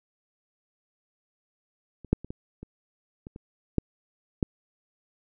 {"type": "clicks", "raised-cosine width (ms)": 3, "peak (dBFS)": [-30, -7, -26, -22, -27, -27, -28, -9, -10], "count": 9, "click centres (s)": [2.047, 2.13, 2.246, 2.305, 2.63, 3.269, 3.361, 3.783, 4.428], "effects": []}